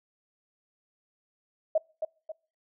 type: tone with echo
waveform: sine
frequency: 633 Hz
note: D#5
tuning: 30 cents sharp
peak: -20 dBFS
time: 1.75-1.78 s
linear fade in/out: 5 ms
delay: 270 ms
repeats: 2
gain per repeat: -7 dB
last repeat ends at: 2.32 s
effects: noise-tail reverb RT60 0.4 s tail -26 dB re dry